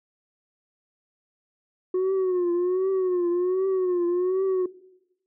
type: tone with vibrato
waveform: sine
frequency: 365 Hz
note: F#4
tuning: 24 cents flat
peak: -18 dBFS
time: 1.94-4.66 s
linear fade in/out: 5 ms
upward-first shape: triangle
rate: 1.3 Hz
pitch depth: 100 cents each way
effects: noise-tail reverb RT60 0.9 s tail -20 dB re dry + tanh soft clip ceiling -20 dBFS